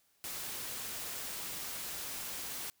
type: noise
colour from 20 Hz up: white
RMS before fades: -41 dBFS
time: 0.24-2.7 s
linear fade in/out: 0 ms
effects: white hiss -72 dBFS RMS until 2.8 s